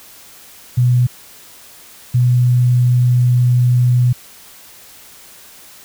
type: tone bursts at uneven times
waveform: sine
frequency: 123.47 Hz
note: B2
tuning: in tune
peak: -9 dBFS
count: 2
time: 0.77-1.07 / 2.14-4.13 s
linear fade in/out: 10 ms
effects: white hiss -41 dBFS RMS until 5.84 s